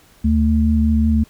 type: tone pair together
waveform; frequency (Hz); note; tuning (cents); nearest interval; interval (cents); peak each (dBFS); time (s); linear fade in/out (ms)
sine; 75.8 / 222; D#2 / A3; -45 / +16; octave + perfect fifth; 1861; -15; 0.24-1.24; 10
effects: pink hiss -51 dBFS RMS until 1.29 s